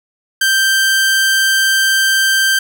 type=tone; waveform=sawtooth; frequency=1568 Hz; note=G6; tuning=in tune; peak=-7 dBFS; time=0.41-2.59 s; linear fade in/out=5 ms; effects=none